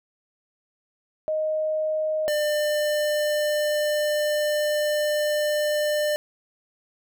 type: tone pair in turn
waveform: sine / square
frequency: 622.3 / 598.5 Hz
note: D#5 / D5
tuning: 0 / +33 cents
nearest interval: minor second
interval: 67 cents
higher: first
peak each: -22 dBFS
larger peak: neither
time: 1.28-2.28 / 2.28-6.16 s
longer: second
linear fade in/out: 0 ms
effects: none